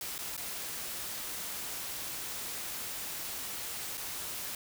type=noise with dropouts; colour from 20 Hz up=white; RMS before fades=-39 dBFS; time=0.01-4.55 s; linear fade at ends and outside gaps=2 ms; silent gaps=0.181-0.188 / 0.367-0.376 / 3.973-3.977 s; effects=none